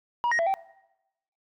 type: tone with pitch steps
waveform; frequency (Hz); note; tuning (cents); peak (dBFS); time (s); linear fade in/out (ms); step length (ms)
sine; 958 / 1876 / 669 / 775; A#5 / A#6 / E5 / G5; +47 / +11 / +25 / -20; -19; 0.24-0.54; 0; 75
effects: noise-tail reverb RT60 0.9 s tail -22 dB re dry + tanh soft clip ceiling -21 dBFS